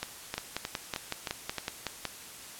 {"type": "two click trains", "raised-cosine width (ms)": 0.2, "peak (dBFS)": [-15, -14], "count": [6, 10], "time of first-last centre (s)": [[0.03, 1.583], [0.38, 2.053]], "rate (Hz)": [3.22, 5.38], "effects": ["white hiss -46 dBFS RMS until 2.59 s", "low-pass 12000 Hz 12 dB/octave"]}